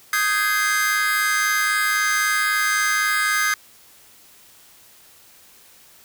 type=chord; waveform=45% pulse; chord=Ab major seventh; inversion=second; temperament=just; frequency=1245.9 / 1557.4 / 1661.2 / 2077 Hz; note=Eb6 / G6 / Ab6 / C7; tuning=+2 / -12 / 0 / -13 cents; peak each=-24 dBFS; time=0.13-3.54 s; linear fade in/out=2 ms; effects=white hiss -50 dBFS RMS until 6.04 s